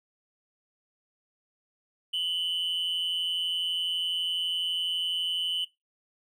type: tone with amplitude modulation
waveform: triangle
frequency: 3000 Hz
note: F#7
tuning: 23 cents sharp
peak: -21 dBFS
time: 2.13-5.65 s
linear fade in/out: 10 ms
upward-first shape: sine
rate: 172 Hz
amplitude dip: 70%
effects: noise-tail reverb RT60 0.2 s tail -19 dB re dry + tanh soft clip ceiling -20 dBFS